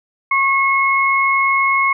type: tone pair together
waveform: sine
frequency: 1092.7 / 2174 Hz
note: C#6 / C#7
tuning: -25 / -34 cents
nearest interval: octave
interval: 1191 cents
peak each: -15 dBFS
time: 0.31-1.93 s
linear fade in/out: 5 ms
effects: none